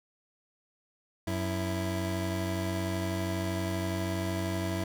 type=tone pair together; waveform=25% pulse; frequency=92.57 / 329.6 Hz; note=F#2 / E4; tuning=+1 / 0 cents; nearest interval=octave + minor seventh; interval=2199 cents; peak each=-28 / -30 dBFS; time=1.27-4.84 s; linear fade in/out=5 ms; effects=none